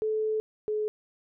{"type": "tone pair in turn", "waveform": "sine", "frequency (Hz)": [434, 426.1], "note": ["A4", "G#4"], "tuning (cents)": [-24, 44], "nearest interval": "unison", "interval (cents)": 32, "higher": "first", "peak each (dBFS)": [-25, -26], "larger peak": "first", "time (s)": [[0.02, 0.4], [0.68, 0.88]], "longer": "first", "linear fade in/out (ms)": 0, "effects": []}